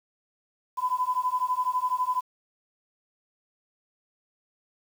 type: beating tone pair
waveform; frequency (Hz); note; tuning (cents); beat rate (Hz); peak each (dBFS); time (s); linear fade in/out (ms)
sine; 1000 / 1012; B5 / B5; +21 / +42; 12; -27; 0.77-2.21; 20
effects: 8-bit